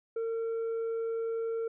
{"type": "tone with tanh clipping", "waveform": "sine", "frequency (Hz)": 455.2, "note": "A#4", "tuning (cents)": -41, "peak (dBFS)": -31, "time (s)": [0.16, 1.68], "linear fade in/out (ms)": 5, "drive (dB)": 3, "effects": []}